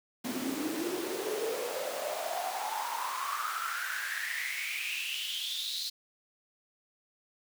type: noise with high-pass filter sweep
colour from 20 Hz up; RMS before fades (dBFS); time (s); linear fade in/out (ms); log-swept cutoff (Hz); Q
pink; -35; 0.24-5.9; 10; 240 to 4200; 8.2
effects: none